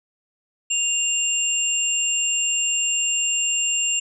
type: tone pair together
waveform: sine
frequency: 2794 / 7388 Hz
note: F7 / A#8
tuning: 0 / -16 cents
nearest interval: octave + perfect fourth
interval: 1684 cents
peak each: -22 dBFS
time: 0.7-4 s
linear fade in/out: 10 ms
effects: none